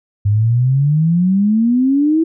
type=exponential sweep; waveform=sine; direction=up; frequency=99.9 to 330.5 Hz; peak=-10 dBFS; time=0.25-2.24 s; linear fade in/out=10 ms; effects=none